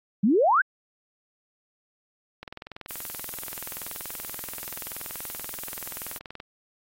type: exponential sweep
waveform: sine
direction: up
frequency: 185 to 1664 Hz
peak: -17 dBFS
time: 0.23-0.62 s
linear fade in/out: 10 ms
type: click train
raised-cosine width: 0.3 ms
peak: -22 dBFS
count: 84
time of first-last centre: 2.43-6.401 s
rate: 20.9 Hz
type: noise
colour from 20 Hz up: violet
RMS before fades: -35 dBFS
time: 2.88-6.19 s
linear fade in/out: 20 ms
effects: AAC 48 kbps